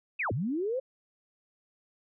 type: linear two-way sweep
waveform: sine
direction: down then up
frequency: 2700 to 92.5 to 542 Hz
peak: -28 dBFS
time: 0.19-0.8 s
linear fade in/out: 10 ms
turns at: 0.32 s
effects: none